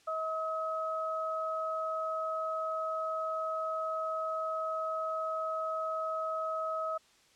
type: tone pair together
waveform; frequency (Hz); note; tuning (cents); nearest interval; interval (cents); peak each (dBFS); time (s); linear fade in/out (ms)
sine; 638.5 / 1277; D#5 / D#6; +45 / +45; octave; 1200; -35 / -34; 0.07-6.98; 10
effects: white hiss -64 dBFS RMS until 7.35 s + low-pass 7000 Hz 12 dB/octave